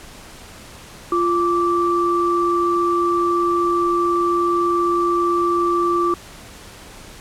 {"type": "tone pair together", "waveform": "sine", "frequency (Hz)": [347.1, 1167.5], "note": ["F4", "D6"], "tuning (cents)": [-11, -11], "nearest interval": "octave + major sixth", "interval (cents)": 2100, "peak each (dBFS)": -18, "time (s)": [1.12, 6.14], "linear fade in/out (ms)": 2, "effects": ["pink hiss -40 dBFS RMS until 7.2 s", "low-pass 11000 Hz 12 dB/octave"]}